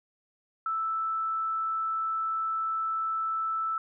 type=tone; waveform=sine; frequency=1318.5 Hz; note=E6; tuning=in tune; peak=-27 dBFS; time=0.66-3.78 s; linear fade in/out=2 ms; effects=none